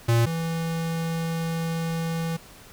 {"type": "tone pair in turn", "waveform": "square", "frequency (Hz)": [116.54, 164.81], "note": ["A#2", "E3"], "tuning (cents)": [0, 0], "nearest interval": "tritone", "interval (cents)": 600, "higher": "second", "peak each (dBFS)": [-18, -26], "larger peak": "first", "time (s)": [[0.08, 0.26], [0.26, 2.37]], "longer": "second", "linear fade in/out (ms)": 10, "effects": ["pink hiss -48 dBFS RMS until 2.72 s"]}